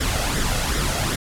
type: noise with flanger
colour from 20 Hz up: pink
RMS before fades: -22 dBFS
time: 0-1.16 s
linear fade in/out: 10 ms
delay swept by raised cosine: 0.55 to 1.55 ms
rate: 2.6 Hz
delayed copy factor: +0.55
effects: low-pass 11000 Hz 12 dB/octave